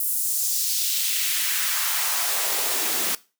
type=noise with high-pass filter sweep; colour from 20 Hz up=white; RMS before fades=-24 dBFS; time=0-3.15 s; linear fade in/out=2 ms; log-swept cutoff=11000 to 230 Hz; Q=1.3; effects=noise-tail reverb RT60 0.3 s tail -19 dB re dry